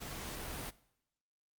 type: noise with level ramp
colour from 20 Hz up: pink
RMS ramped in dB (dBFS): -45 to -41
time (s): 0-0.71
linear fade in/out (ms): 20
effects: noise-tail reverb RT60 0.8 s tail -20 dB re dry + Opus 48 kbps